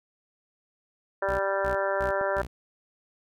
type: harmonic tone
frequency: 195.9 Hz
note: G3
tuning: 1 cent flat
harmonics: 2 / 3 / 4 / 5 / 6 / 7 / 8 / 9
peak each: -33 / -27 / -36 / -33 / -42 / -34 / -35 / -37 dBFS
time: 1.22-2.42 s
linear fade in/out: 5 ms
type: tone bursts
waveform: sawtooth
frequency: 62 Hz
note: B1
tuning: 7 cents sharp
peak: -30 dBFS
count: 4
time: 1.28-2.47 s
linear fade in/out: 10 ms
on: 110 ms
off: 250 ms
type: click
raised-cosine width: 1 ms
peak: -21 dBFS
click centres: 2.212 s
effects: none